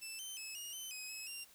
15% pulse tone with pitch steps, 2645 / 3085 / 2592 / 2857 / 3059 / 2528 / 2573 / 2780 Hz, E7 / G7 / E7 / F7 / G7 / D#7 / E7 / F7, +5 / -28 / -30 / +39 / -43 / +27 / -43 / -9 cents, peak -37 dBFS, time 0.01-1.45 s, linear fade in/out 20 ms, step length 180 ms, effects white hiss -63 dBFS RMS until 1.54 s

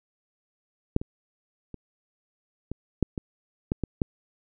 clicks, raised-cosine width 3 ms, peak -7 / -21 / -25 / -19 / -8 / -18 / -11 / -14 / -10 dBFS, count 9, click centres 0.964 / 1.015 / 1.743 / 2.716 / 3.027 / 3.178 / 3.719 / 3.837 / 4.018 s, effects none

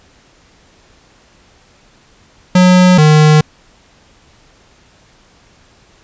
square tone pair in turn, 182 / 153.04 Hz, F#3 / D#3, -28 / -28 cents, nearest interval minor third, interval 300 cents, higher first, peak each -5 dBFS, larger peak neither, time 2.55-2.98 / 2.98-3.41 s, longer neither, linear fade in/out 5 ms, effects pink hiss -48 dBFS RMS until 6.03 s + resampled to 16000 Hz

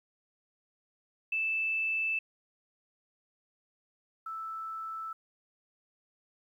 sine tone pair in turn, 2637 / 1318.5 Hz, E7 / E6, 0 / 0 cents, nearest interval octave, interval 1200 cents, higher first, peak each -28 / -36 dBFS, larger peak first, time 1.32-2.19 / 4.26-5.13 s, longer neither, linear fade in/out 5 ms, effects 11-bit

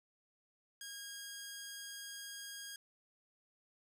10% pulse tone, 1631 Hz, G#6, 32 cents flat, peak -37 dBFS, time 0.81-2.76 s, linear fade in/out 2 ms, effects none

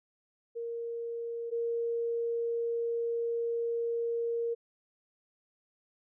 sine tone pair in turn, 466.2 / 466.2 Hz, A#4 / A#4, 0 / 0 cents, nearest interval unison, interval 0 cents, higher neither, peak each -34 / -29 dBFS, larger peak second, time 0.55-1.51 / 1.51-4.55 s, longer second, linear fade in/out 20 ms, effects none

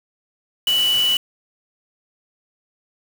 sine tone in noise, 2960 Hz, F#7, in tune, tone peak -15 dBFS, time 0.67-1.17 s, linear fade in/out 2 ms, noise white, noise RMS -29 dBFS, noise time 0.67-1.17 s, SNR +11 dB, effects none

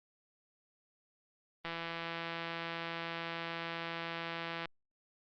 click train, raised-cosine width 0.3 ms, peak -23 dBFS, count 503, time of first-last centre 1.65-4.656 s, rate 167 Hz, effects low-pass 4000 Hz 12 dB/octave + Opus 32 kbps

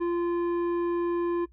sine tone with tanh clipping, 345.3 Hz, F4, 20 cents flat, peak -26 dBFS, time 0-1.46 s, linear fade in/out 20 ms, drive 10 dB, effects noise-tail reverb RT60 0.1 s tail -19 dB re dry + added 60 Hz sine -53 dBFS peak until 1.52 s

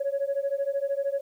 sine beating tone pair, 550 / 563 Hz, C#5 / C#5, -14 / +27 cents, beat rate 13 Hz, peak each -27 dBFS, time 0-1.21 s, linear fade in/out 10 ms, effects tanh soft clip ceiling -20 dBFS + 10-bit

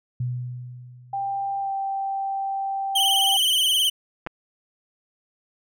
sine tone with exponential decay, 123.9 Hz, B2, 6 cents sharp, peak -22 dBFS, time 0.2-1.72 s, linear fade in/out 5 ms, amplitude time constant 330 ms
sine tone with pitch glide, 790 to 782.3 Hz, G5 to G5, +13 to -4 cents, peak -24 dBFS, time 1.13-3.37 s, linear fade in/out 5 ms, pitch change -17 cents, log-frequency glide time 1.61-1.69 s
45% pulse tone with vibrato, 3073 Hz, G7, 35 cents flat, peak -18 dBFS, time 2.95-3.9 s, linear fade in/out 10 ms, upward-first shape sine, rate 19 Hz, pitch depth 73 cents each way
clicks, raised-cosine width 0.5 ms, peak -16 dBFS, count 2, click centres 4.265 / 4.271 s
effects none

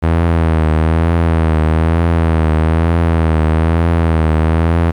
sawtooth tone with vibrato, 81.2 Hz, E2, 26 cents flat, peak -6 dBFS, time 0.02-4.92 s, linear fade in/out 20 ms, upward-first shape triangle, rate 1.1 Hz, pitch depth 70 cents each way, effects low-pass 2000 Hz 12 dB/octave + 8-bit

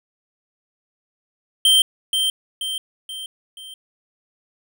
square tone with echo, 3136 Hz, G7, in tune, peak -12 dBFS, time 1.65-1.82 s, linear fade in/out 2 ms, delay 480 ms, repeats 4, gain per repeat -6 dB, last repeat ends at 3.74 s, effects none

